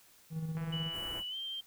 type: tone with tremolo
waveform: triangle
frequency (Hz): 160.2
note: E3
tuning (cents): -49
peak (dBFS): -31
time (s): 0.3-0.91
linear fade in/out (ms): 50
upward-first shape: square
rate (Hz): 16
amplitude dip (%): 40
type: click train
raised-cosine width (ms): 0.5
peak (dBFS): -34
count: 105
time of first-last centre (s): 0.57-1.197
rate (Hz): 166
type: tone with pitch glide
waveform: sine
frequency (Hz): 2960 to 3154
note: F#7 to G7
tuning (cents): 0 to +10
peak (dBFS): -37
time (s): 0.72-1.61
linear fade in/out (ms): 10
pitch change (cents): +110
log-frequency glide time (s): 1.29-1.36
type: band-stop noise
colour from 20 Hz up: pink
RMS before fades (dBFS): -47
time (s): 0.91-1.24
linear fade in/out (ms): 50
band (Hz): 1600 to 8400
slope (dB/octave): 24
effects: white hiss -62 dBFS RMS until 1.66 s